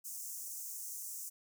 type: high-pass noise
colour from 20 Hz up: pink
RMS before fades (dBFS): -44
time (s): 0.04-1.3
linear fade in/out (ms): 20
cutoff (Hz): 6100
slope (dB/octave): 48
effects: none